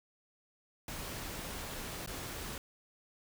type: noise with dropouts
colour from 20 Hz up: pink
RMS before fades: -42 dBFS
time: 0.88-2.58 s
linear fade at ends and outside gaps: 2 ms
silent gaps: 2.062-2.074 s
effects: none